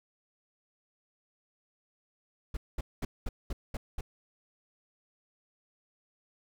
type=noise bursts; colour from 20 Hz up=brown; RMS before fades=-33 dBFS; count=7; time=2.54-4.01 s; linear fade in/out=5 ms; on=30 ms; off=210 ms; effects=none